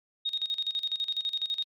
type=tone with tremolo; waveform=sine; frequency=3729 Hz; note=A#7; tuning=in tune; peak=-26 dBFS; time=0.25-1.64 s; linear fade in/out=10 ms; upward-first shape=square; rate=12 Hz; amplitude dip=80%; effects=MP3 96 kbps